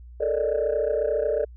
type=tone cluster; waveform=sine; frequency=433.2 / 461.4 / 576 / 610 Hz; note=A4 / A#4 / D5 / D#5; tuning=-27 / -18 / -34 / -34 cents; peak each=-26 dBFS; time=0.2-1.45 s; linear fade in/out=10 ms; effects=tanh soft clip ceiling -15 dBFS + added 60 Hz sine -41 dBFS peak until 1.56 s